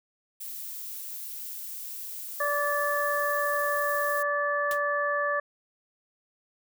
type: noise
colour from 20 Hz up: violet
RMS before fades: -38 dBFS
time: 0.4-4.23 s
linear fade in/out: 10 ms
type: harmonic tone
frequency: 580 Hz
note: D5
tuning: 22 cents flat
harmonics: 1 / 2 / 3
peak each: -29 / -29 / -29 dBFS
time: 2.4-5.4 s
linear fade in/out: 5 ms
type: noise with exponential decay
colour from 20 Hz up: white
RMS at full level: -33 dBFS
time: 4.71-4.81 s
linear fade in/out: 1 ms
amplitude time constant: 21 ms
effects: none